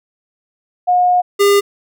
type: tone pair in turn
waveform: sine / square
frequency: 720 / 403.2 Hz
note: F#5 / G4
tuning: -47 / +49 cents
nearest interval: minor seventh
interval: 1004 cents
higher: first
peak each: -9 dBFS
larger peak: neither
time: 0.87-1.22 / 1.39-1.61 s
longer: first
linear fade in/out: 20 ms
effects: none